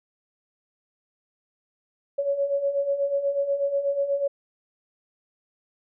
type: beating tone pair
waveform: sine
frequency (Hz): 554.4 / 562.6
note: C#5 / C#5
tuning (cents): 0 / +26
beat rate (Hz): 8.2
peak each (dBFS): -29 / -23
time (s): 2.18-4.28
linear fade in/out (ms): 10
effects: none